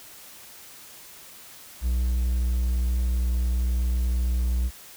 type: tone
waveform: triangle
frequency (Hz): 61.1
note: B1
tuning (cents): -18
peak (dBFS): -19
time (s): 1.81-4.71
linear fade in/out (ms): 50
effects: white hiss -46 dBFS RMS until 4.96 s